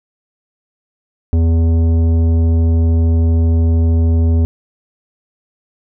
triangle tone with tanh clipping, 82.41 Hz, E2, in tune, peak -11 dBFS, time 1.33-4.45 s, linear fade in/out 0 ms, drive 16 dB, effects none

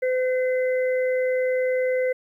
harmonic tone, 510 Hz, C5, 44 cents flat, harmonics 1 / 3 / 4, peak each -20 / -38 / -32 dBFS, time 0.02-2.13 s, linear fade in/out 10 ms, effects 10-bit

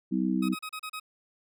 harmonic tone, 63.7 Hz, C2, 46 cents flat, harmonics 3 / 4 / 5, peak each -28 / -29 / -30 dBFS, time 0.11-0.55 s, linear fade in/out 20 ms
20% pulse tone bursts, 1264 Hz, D#6, 27 cents sharp, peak -30 dBFS, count 6, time 0.42-0.999 s, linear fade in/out 10 ms, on 69 ms, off 33 ms
effects none

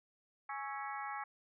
harmonic tone with a mistuned harmonic, 277.2 Hz, C#4, in tune, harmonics 3 / 4 / 5 / 6 / 7 / 8, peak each -43 / -45 / -47 / -49 / -50 / -51 dBFS, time 0.49-1.24 s, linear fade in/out 5 ms, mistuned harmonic 5, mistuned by -83 cents, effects none

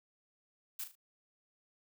blue noise with echo, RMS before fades -40 dBFS, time 0.79-0.84 s, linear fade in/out 5 ms, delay 38 ms, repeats 3, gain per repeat -9 dB, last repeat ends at 0.954 s, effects none

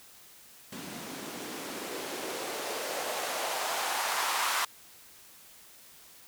blue noise with band-pass filter sweep, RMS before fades -34 dBFS, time 0.72-4.65 s, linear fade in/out 5 ms, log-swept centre 200 to 1100 Hz, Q 1.9, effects white hiss -54 dBFS RMS until 6.27 s

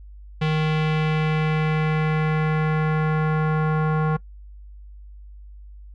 square tone with low-pass filter sweep, 155.56 Hz, D#3, in tune, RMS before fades -21 dBFS, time 0.41-4.17 s, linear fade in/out 10 ms, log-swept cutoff 3100 to 1300 Hz, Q 1.8, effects noise-tail reverb RT60 0.1 s tail -21 dB re dry + added 50 Hz sine -39 dBFS peak until 5.94 s

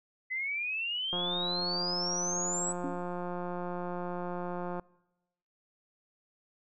sine exponential sweep, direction up, 2010 to 7980 Hz, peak -31 dBFS, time 0.3-2.73 s, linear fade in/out 20 ms
click train, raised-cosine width 1 ms, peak -24 dBFS, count 650, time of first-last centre 1.13-4.797 s, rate 177 Hz
sine tone with exponential decay, 280 Hz, C#4, 18 cents sharp, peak -30 dBFS, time 2.84-3.13 s, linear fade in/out 0 ms, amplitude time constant 61 ms
effects noise-tail reverb RT60 1.0 s tail -24 dB re dry

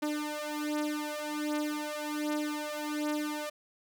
sawtooth beating tone pair, 299 / 300.3 Hz, D4 / D4, +31 / +39 cents, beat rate 1.3 Hz, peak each -31 dBFS, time 0.02-3.5 s, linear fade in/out 10 ms, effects none

